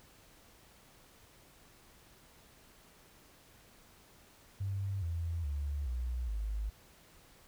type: tone with pitch steps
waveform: sine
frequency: 98 / 83.85 / 71.74 / 61.38 / 52.52 Hz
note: G2 / E2 / D2 / B1 / G#1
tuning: 0 / +30 / -40 / -10 / +20 cents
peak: -33 dBFS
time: 4.6-6.7 s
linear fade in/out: 10 ms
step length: 420 ms
effects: pink hiss -61 dBFS RMS until 7.47 s